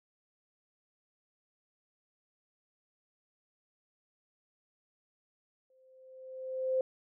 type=tone with exponential growth; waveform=sine; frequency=520 Hz; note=C5; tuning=11 cents flat; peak=-25 dBFS; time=5.7-6.81 s; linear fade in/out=2 ms; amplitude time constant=240 ms; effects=none